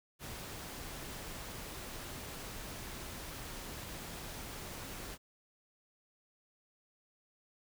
pink noise, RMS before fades -45 dBFS, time 0.19-5.18 s, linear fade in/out 50 ms, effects none

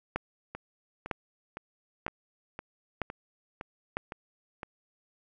two click trains, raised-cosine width 0.5 ms, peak -15 / -23 dBFS, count 5 / 9, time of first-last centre 0.16-3.97 / 0.55-4.632 s, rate 1.05 / 1.96 Hz, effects none

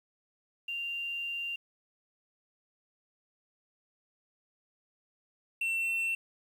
sine / triangle tone pair in turn, 2782 / 2701 Hz, F7 / E7, -7 / +42 cents, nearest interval minor second, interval 51 cents, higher first, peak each -33 / -27 dBFS, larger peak second, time 0.68-1.56 / 5.61-6.15 s, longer first, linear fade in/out 5 ms, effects 10-bit

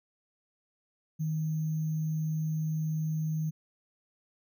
sine tone with sample-and-hold, 156.9 Hz, D#3, 15 cents sharp, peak -28 dBFS, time 1.19-3.51 s, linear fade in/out 20 ms, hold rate 6300 Hz, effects none

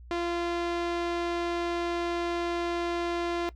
sawtooth tone with low-pass filter, 344.6 Hz, F4, 23 cents flat, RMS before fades -30 dBFS, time 0.11-3.49 s, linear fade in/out 0 ms, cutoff 4000 Hz, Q 0.79, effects noise-tail reverb RT60 0.1 s tail -19 dB re dry + added 60 Hz sine -45 dBFS peak until 3.55 s

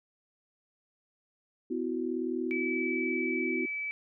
sine chord, B suspended fourth, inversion none, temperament equal with one note detuned, 252.6 / 329.6 / 370 Hz, B3 / E4 / F#4, +39 / 0 / 0 cents, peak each -34 dBFS, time 1.7-3.66 s, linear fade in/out 10 ms
sine tone, 2300 Hz, D7, 37 cents flat, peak -32 dBFS, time 2.51-3.91 s, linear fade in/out 0 ms
effects none

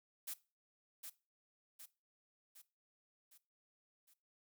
blue noise with echo, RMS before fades -44 dBFS, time 0.27-0.34 s, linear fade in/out 10 ms, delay 760 ms, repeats 5, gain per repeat -5 dB, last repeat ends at 4.14 s, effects noise-tail reverb RT60 0.3 s tail -18 dB re dry

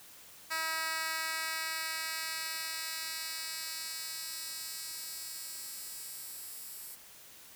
10% pulse tone with high-pass filter sweep, 321.4 Hz, E4, 44 cents flat, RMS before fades -39 dBFS, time 0.5-6.96 s, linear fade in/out 20 ms, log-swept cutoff 1400 to 11000 Hz, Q 0.78, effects white hiss -54 dBFS RMS until 7.55 s

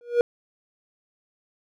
triangle tone with exponential growth, 478.5 Hz, A#4, 45 cents sharp, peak -10 dBFS, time 0.01-0.21 s, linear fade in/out 1 ms, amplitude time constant 42 ms, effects none

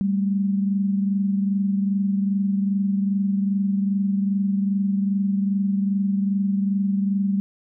sine tone pair together, 196.4 / 218.9 Hz, G3 / A3, +4 / -9 cents, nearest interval major second, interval 187 cents, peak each -19 / -29 dBFS, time 0.01-7.4 s, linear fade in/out 0 ms, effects none

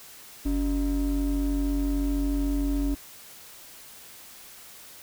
triangle ring-modulated tone, 164.81 Hz, E3, in tune, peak -18 dBFS, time 0.45-2.95 s, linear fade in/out 10 ms, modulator 118 Hz, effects white hiss -47 dBFS RMS until 5.02 s

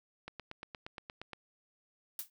click train, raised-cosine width 0.3 ms, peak -27 dBFS, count 10, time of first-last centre 0.28-1.333 s, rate 8.55 Hz
blue noise with exponential decay, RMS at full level -35 dBFS, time 2.19-2.3 s, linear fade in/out 2 ms, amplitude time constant 23 ms
effects none

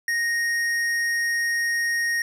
sine tone with hard clipping, 1864.7 Hz, A#6, in tune, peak -23 dBFS, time 0.08-2.22 s, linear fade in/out 2 ms, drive 11 dB, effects none

